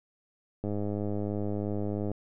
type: click train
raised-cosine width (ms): 2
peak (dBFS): -20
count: 153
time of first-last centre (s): 0.64-2.116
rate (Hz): 103
effects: none